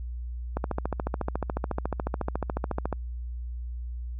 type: click train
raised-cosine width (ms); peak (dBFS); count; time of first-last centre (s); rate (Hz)
1; -14; 34; 0.57-2.927; 14
effects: added 60 Hz sine -32 dBFS peak until 4.19 s